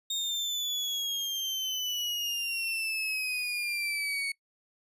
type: exponential sweep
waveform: 35% pulse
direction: down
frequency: 3700 to 2217 Hz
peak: -28 dBFS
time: 0.1-4.32 s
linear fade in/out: 5 ms
effects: noise-tail reverb RT60 0.1 s tail -23 dB re dry + resampled to 32000 Hz